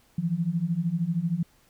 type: beating tone pair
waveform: sine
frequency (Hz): 161.4 / 174.4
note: E3 / F3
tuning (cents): -36 / -2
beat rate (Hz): 13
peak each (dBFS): -28 / -26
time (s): 0.18-1.43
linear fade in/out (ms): 5
effects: pink hiss -62 dBFS RMS until 1.69 s